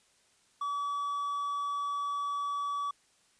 triangle tone, 1144 Hz, D6, 46 cents flat, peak -29 dBFS, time 0.61-2.91 s, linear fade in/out 5 ms, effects white hiss -67 dBFS RMS until 3.39 s + resampled to 22050 Hz

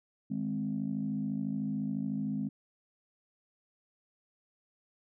sine chord, Ab major, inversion second, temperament equal, 155.56 / 207.7 / 261.6 Hz, Eb3 / Ab3 / C4, 0 / 0 / 0 cents, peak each -38 / -33 / -35 dBFS, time 0.3-2.49 s, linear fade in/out 10 ms, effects tanh soft clip ceiling -23 dBFS

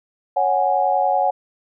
sine chord, C# suspended fourth, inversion none, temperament equal, 554.4 / 740 / 830.6 Hz, C#5 / F#5 / G#5, 0 / 0 / 0 cents, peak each -22 / -18 / -20 dBFS, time 0.36-1.31 s, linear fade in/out 10 ms, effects none

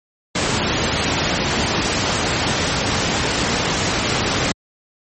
pink noise, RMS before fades -18 dBFS, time 0.35-4.52 s, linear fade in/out 5 ms, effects high-pass 80 Hz 12 dB/octave + MP3 32 kbps

